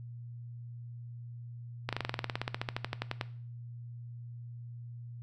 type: slowing click train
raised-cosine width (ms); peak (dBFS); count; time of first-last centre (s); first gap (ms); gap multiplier
0.3; -16; 22; 1.89-3.212; 37; 1.05
effects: noise-tail reverb RT60 0.5 s tail -17 dB re dry + added 119 Hz sine -42 dBFS peak until 5.22 s